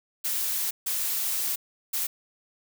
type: noise bursts at uneven times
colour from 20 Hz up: blue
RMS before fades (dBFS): -28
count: 3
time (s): 0.24-0.71 / 0.86-1.56 / 1.93-2.07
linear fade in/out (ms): 10
effects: none